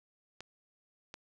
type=clicks; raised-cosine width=0.2 ms; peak=-27 dBFS; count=2; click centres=0.406 / 1.141 s; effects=none